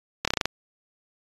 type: slowing click train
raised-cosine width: 0.2 ms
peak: -5 dBFS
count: 7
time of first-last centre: 0.25-0.456 s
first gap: 26 ms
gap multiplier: 1.11
effects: AAC 32 kbps